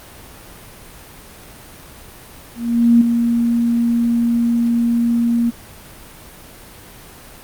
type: tone with ADSR envelope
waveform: sine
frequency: 234.9 Hz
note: A#3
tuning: 13 cents sharp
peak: -6 dBFS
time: 2.55-5.51 s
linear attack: 460 ms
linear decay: 6 ms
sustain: -7 dB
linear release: 20 ms
effects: pink hiss -39 dBFS RMS until 7.43 s + Opus 32 kbps